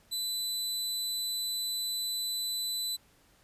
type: tone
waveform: sawtooth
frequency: 4000 Hz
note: B7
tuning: 21 cents sharp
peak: -28 dBFS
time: 0.11-2.97 s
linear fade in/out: 20 ms
effects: pink hiss -64 dBFS RMS until 3.43 s + resampled to 32000 Hz